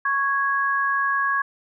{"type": "tone pair together", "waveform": "sine", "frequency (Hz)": [1108.7, 1657.1], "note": ["C#6", "G#6"], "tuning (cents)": [0, -4], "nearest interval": "perfect fifth", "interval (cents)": 696, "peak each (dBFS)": [-22, -22], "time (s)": [0.05, 1.42], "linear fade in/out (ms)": 5, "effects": []}